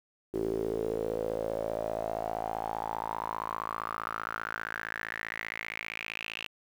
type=tone with band-pass filter sweep; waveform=sawtooth; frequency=55.2 Hz; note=A1; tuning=6 cents sharp; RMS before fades=-35 dBFS; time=0.33-6.48 s; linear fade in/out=20 ms; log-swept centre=370 to 2800 Hz; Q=6.6; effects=9-bit